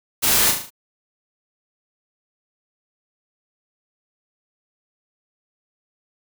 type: noise with echo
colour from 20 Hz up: white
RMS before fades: -18 dBFS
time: 0.22-0.52 s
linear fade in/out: 20 ms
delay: 37 ms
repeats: 5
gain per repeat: -5 dB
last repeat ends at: 0.705 s
effects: none